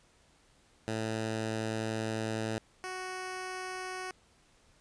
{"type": "tone pair in turn", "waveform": "10% pulse", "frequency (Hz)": [110.7, 370.8], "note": ["A2", "F#4"], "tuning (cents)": [11, 4], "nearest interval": "octave + major sixth", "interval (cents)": 2093, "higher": "second", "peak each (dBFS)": [-24, -29], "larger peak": "first", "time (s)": [[0.88, 2.58], [2.84, 4.11]], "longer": "first", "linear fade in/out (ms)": 0, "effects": ["pink hiss -65 dBFS RMS until 4.8 s", "resampled to 22050 Hz"]}